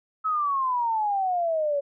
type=exponential sweep; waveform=sine; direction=down; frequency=1300 to 558 Hz; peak=-22 dBFS; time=0.24-1.81 s; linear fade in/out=20 ms; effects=none